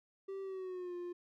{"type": "tone with pitch glide", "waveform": "triangle", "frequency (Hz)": [388.6, 352.3], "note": ["G4", "F4"], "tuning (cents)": [-15, 15], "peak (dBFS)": -38, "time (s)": [0.28, 1.13], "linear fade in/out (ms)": 10, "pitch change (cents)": -170, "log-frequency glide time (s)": [0.42, 0.95], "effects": []}